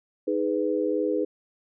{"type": "chord", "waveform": "sine", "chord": "G# minor", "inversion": "second", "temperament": "just", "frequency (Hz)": [311.5, 415.3, 498.4], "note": ["D#4", "G#4", "B4"], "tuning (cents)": [2, 0, 16], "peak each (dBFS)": -27, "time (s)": [0.27, 1.25], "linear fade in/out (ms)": 10, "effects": []}